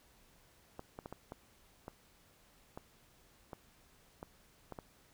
clicks, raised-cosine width 1 ms, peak -30 dBFS, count 11, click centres 0.794 / 0.989 / 1.059 / 1.126 / 1.321 / 1.881 / 2.775 / 3.532 / 4.229 / 4.723 / 4.788 s, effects pink hiss -66 dBFS RMS until 5.13 s

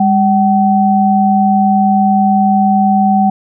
sine tone pair together, 201.7 / 761.5 Hz, G3 / F#5, +50 / +50 cents, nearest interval octave + major seventh, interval 2300 cents, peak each -10 dBFS, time 0-3.3 s, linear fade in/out 5 ms, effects none

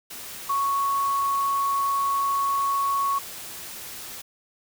sine tone in noise, 1108.7 Hz, C#6, in tune, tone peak -21 dBFS, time 0.49-3.19 s, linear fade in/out 10 ms, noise white, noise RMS -38 dBFS, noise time 0.1-4.22 s, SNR +14 dB, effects none

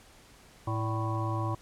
harmonic tone with a mistuned harmonic, 110 Hz, A2, in tune, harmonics 1 / 3 / 5 / 7 / 9 / 10, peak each -30 / -37 / -41 / -41 / -37 / -39 dBFS, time 0.67-1.55 s, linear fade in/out 5 ms, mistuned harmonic 5, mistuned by +83 cents, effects pink hiss -56 dBFS RMS until 1.61 s + low-pass 11000 Hz 12 dB/octave

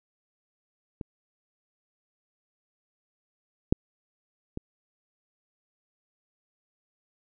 clicks, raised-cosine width 3 ms, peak -22 / -6 / -20 dBFS, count 3, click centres 1.012 / 3.725 / 4.574 s, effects none

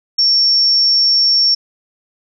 sine tone, 5470 Hz, F8, 37 cents flat, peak -9 dBFS, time 0.18-1.55 s, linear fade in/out 10 ms, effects none

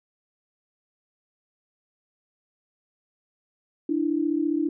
sine tone pair together, 296 / 330.9 Hz, D4 / E4, +14 / +7 cents, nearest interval major second, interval 193 cents, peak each -24 / -25 dBFS, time 3.89-4.69 s, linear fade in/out 5 ms, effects none

